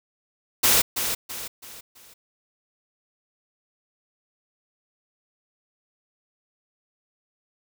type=noise with echo; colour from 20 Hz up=white; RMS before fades=-18 dBFS; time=0.63-0.82 s; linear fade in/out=10 ms; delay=330 ms; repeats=4; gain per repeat=-8 dB; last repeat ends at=2.14 s; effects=none